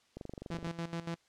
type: click train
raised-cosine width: 2 ms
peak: -29 dBFS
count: 13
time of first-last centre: 0.17-0.67 s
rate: 24 Hz
type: tone with tremolo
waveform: sawtooth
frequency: 168 Hz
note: E3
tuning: 33 cents sharp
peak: -31 dBFS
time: 0.5-1.16 s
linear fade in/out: 20 ms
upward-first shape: square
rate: 7 Hz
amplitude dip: 75%
effects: white hiss -69 dBFS RMS until 1.28 s + low-pass 6000 Hz 12 dB/octave